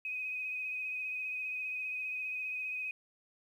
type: tone with vibrato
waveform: sine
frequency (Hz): 2514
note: D#7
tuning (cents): +17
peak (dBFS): -35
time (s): 0.05-2.91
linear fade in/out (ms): 2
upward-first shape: triangle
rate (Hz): 15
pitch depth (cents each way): 28
effects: 11-bit